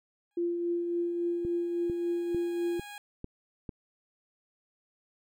15% pulse tone with exponential growth, 823 Hz, G#5, 16 cents flat, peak -35 dBFS, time 0.31-2.98 s, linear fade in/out 1 ms, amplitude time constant 580 ms
sine tone with tremolo, 345.1 Hz, F4, 21 cents flat, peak -26 dBFS, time 0.37-2.8 s, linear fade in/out 5 ms, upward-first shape triangle, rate 3.6 Hz, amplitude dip 40%
click train, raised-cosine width 3 ms, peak -25 dBFS, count 6, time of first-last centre 1.45-3.692 s, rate 2.23 Hz
effects none

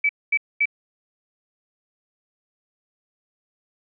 sine tone bursts, 2300 Hz, D7, 37 cents flat, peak -16 dBFS, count 3, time 0.04-0.656 s, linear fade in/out 5 ms, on 52 ms, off 230 ms, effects none

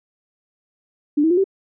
sine tone with pitch steps, 293.7 / 322.1 / 353.3 / 387.5 Hz, D4 / E4 / F4 / G4, 0 / -40 / +20 / -20 cents, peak -13 dBFS, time 1.17-1.442 s, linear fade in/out 10 ms, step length 68 ms, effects none

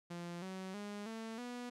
sawtooth tone with pitch steps, 172.8 / 188.44 / 205.5 / 224.1 / 244.4 Hz, F3 / F#3 / G#3 / A3 / B3, -18 / +32 / -18 / +32 / -18 cents, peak -39 dBFS, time 0.1-1.7 s, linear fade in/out 10 ms, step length 320 ms, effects low-pass 9000 Hz 12 dB/octave

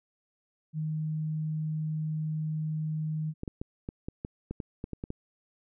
sine tone, 155.56 Hz, D#3, in tune, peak -29 dBFS, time 0.73-3.34 s, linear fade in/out 50 ms
clicks, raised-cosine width 3 ms, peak -22 dBFS, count 12, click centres 3.434 / 3.478 / 3.615 / 3.889 / 4.085 / 4.249 / 4.51 / 4.602 / 4.841 / 4.933 / 5.039 / 5.104 s
effects none

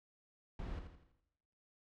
brown noise with echo, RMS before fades -43 dBFS, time 0.59-0.79 s, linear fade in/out 2 ms, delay 82 ms, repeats 5, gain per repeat -7 dB, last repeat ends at 1.2 s, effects noise-tail reverb RT60 0.9 s tail -17 dB re dry + low-pass 4000 Hz 12 dB/octave

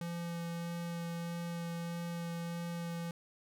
square tone with vibrato, 170.1 Hz, F3, 45 cents flat, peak -38 dBFS, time 0.01-3.11 s, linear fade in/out 2 ms, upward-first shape sine, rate 1.6 Hz, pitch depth 9 cents each way, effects none

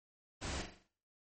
pink noise with echo, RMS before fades -41 dBFS, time 0.41-0.63 s, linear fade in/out 20 ms, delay 42 ms, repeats 6, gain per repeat -6 dB, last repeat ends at 0.882 s, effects noise-tail reverb RT60 0.6 s tail -24 dB re dry + MP3 32 kbps

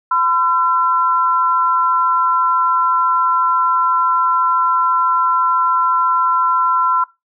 sine tone pair together, 1014.7 / 1353 Hz, B5 / E6, +47 / +45 cents, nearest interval perfect fourth, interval 498 cents, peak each -15 dBFS, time 0.11-7.04 s, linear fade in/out 5 ms, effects noise-tail reverb RT60 0.2 s tail -19 dB re dry

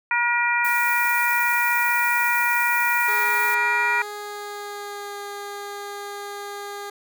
harmonic tone, 477.4 Hz, A#4, 41 cents sharp, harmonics 2 / 3 / 4 / 5, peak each -24 / -24 / -24 / -24 dBFS, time 0.11-4.02 s, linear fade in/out 2 ms
violet noise, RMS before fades -31 dBFS, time 0.64-3.55 s, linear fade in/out 10 ms
15% pulse tone with pitch glide, 417.6 to 405.9 Hz, G#4 to G#4, +10 to -40 cents, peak -25 dBFS, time 3.08-6.9 s, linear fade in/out 5 ms, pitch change -50 cents, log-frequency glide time 3.79-5.19 s
effects none

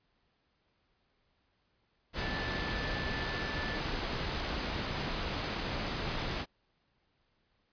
sine tone in noise, 1750 Hz, A6, 10 cents flat, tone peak -40 dBFS, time 2.18-3.81 s, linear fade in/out 50 ms, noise pink, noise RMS -35 dBFS, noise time 2.13-6.46 s, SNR -8 dB, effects pink hiss -75 dBFS RMS until 7.72 s + resampled to 11025 Hz

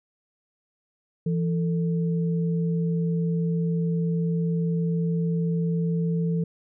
sine tone pair together, 166.8 / 445.3 Hz, E3 / A4, +21 / +21 cents, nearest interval octave + perfect fourth, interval 1700 cents, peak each -22 / -32 dBFS, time 1.26-6.44 s, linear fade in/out 5 ms, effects none

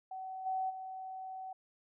sine tone with level steps, 756 Hz, F#5, 37 cents sharp, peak -40 / -32 / -41 dBFS, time 0.11-1.53 s, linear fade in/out 5 ms, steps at 0.45 / 0.69 s, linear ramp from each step 20 ms, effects none

